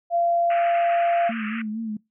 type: tone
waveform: sine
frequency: 687 Hz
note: F5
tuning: 29 cents flat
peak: -18 dBFS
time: 0.1-1.32 s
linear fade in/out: 50 ms
type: band-pass noise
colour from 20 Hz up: pink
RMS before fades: -34 dBFS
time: 0.5-1.62 s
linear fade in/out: 5 ms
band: 1200 to 2800 Hz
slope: 96 dB/octave
type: tone with vibrato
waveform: sine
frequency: 220 Hz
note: A3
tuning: in tune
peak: -26 dBFS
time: 1.29-1.97 s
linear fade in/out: 5 ms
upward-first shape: sine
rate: 4.3 Hz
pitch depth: 64 cents each way
effects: noise-tail reverb RT60 0.2 s tail -23 dB re dry